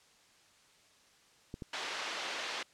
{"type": "clicks", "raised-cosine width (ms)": 3, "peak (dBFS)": -28, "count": 2, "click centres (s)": [1.541, 1.622]}
{"type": "band-pass noise", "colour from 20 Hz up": "white", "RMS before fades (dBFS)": -39, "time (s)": [1.73, 2.63], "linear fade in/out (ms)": 5, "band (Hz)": [430, 3700], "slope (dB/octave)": 12}
{"effects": ["white hiss -64 dBFS RMS until 2.73 s", "low-pass 7000 Hz 12 dB/octave"]}